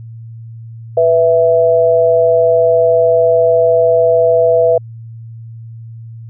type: tone pair together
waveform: sine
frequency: 493.9 / 660.2 Hz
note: B4 / E5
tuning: 0 / +2 cents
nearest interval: perfect fourth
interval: 502 cents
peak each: -10 dBFS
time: 0.97-4.78 s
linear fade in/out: 5 ms
effects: added 114 Hz sine -28 dBFS peak until 6.29 s